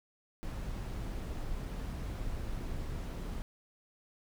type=noise; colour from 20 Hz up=brown; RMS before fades=-38 dBFS; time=0.43-3.42 s; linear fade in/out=0 ms; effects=none